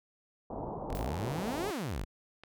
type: low-pass noise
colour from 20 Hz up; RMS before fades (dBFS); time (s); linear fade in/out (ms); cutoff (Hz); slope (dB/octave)
white; -39; 0.5-1.71; 5; 930; 48
type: exponential two-way sweep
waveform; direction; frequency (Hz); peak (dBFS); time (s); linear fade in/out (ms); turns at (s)
sawtooth; up then down; 37.76 to 440 to 37.76; -30; 0.89-2.05; 20; 1.69
type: noise with exponential decay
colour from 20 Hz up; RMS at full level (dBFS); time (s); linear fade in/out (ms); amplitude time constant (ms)
blue; -46; 0.95-1.18; 0; 49
type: click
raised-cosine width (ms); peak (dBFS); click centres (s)
0.3; -33; 2.436
effects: none